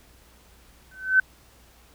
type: tone with exponential growth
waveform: sine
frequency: 1525 Hz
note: G6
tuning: 48 cents flat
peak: -11 dBFS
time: 0.91-1.2 s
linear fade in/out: 5 ms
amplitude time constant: 62 ms
effects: added 60 Hz sine -56 dBFS peak until 1.94 s + pink hiss -56 dBFS RMS until 1.94 s